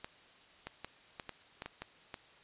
clicks, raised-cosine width 0.3 ms, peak -25 dBFS, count 9, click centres 0.045 / 0.67 / 0.846 / 1.198 / 1.293 / 1.621 / 1.66 / 1.82 / 2.142 s, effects white hiss -60 dBFS RMS until 2.43 s + resampled to 8000 Hz

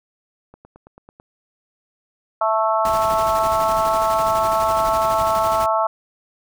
click train, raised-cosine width 1 ms, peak -29 dBFS, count 7, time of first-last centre 0.54-1.199 s, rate 9.1 Hz
harmonic tone, 220 Hz, A3, in tune, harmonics 3 / 4 / 5 / 6, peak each -20 / -21 / -22 / -23 dBFS, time 2.41-5.87 s, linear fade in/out 5 ms
pink noise with tremolo, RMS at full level -30 dBFS, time 2.85-5.66 s, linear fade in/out 2 ms, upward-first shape square, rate 12 Hz, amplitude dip 40%
effects none

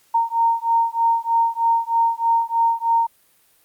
sine beating tone pair, 920 / 923.2 Hz, A#5 / A#5, -23 / -17 cents, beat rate 3.2 Hz, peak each -19 dBFS, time 0.14-3.07 s, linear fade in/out 10 ms, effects white hiss -58 dBFS RMS until 3.64 s + Opus 48 kbps

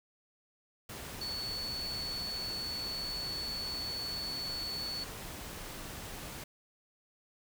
sine tone in noise, 4435 Hz, C#8, in tune, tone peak -36 dBFS, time 1.21-5.04 s, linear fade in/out 5 ms, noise pink, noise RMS -44 dBFS, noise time 0.89-6.44 s, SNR +5 dB, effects none

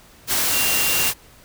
sine tone in noise, 2771 Hz, F7, 14 cents flat, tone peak -24 dBFS, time 0.5-1.12 s, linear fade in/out 50 ms, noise white, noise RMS -20 dBFS, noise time 0.27-1.14 s, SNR -7 dB, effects pink hiss -49 dBFS RMS until 1.44 s

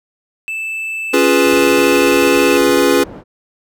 triangle tone, 2637 Hz, E7, in tune, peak -18 dBFS, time 0.48-2.57 s, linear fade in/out 0 ms
square chord, C# dominant seventh, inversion none, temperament equal with one note detuned, 277.2 / 350.2 / 415.3 / 493.9 Hz, C#4 / E#4 / G#4 / B4, 0 / +5 / 0 / 0 cents, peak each -16 dBFS, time 1.13-3.04 s, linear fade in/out 10 ms
white low-pass noise, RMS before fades -33 dBFS, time 1.43-3.24 s, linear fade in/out 50 ms, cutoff 530 Hz, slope 12 dB/octave
effects none

